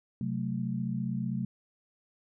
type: chord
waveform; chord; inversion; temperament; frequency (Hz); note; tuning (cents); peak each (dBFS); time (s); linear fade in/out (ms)
sine; F# diminished; second; equal; 130.81 / 185 / 220; C3 / F#3 / A3; 0 / 0 / 0; -34; 0.21-1.45; 2
effects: none